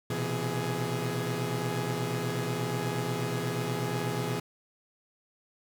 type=tone cluster; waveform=sawtooth; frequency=120.8 / 129.1 / 166.9 / 417.7 Hz; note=B2 / C3 / E3 / G#4; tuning=-38 / -23 / +22 / +10 cents; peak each=-31 dBFS; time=0.1-4.4 s; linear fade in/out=5 ms; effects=none